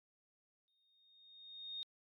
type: tone with exponential growth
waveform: sine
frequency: 3700 Hz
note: A#7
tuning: 14 cents flat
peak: -40 dBFS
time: 0.68-1.83 s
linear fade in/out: 0 ms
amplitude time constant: 250 ms
effects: AAC 48 kbps